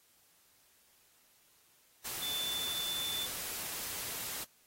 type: tone in noise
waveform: sine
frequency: 3520 Hz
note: A7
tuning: in tune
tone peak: -35 dBFS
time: 2.21-3.27 s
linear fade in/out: 20 ms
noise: white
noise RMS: -40 dBFS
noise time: 2.04-4.45 s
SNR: +2 dB
effects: white hiss -67 dBFS RMS until 4.66 s + AAC 48 kbps